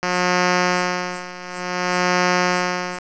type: tone with tremolo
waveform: 5% pulse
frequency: 180 Hz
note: F#3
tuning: 47 cents flat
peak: -4 dBFS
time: 0.03-2.99 s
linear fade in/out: 0 ms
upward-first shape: sine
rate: 0.56 Hz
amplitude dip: 85%
effects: resampled to 16000 Hz + 7-bit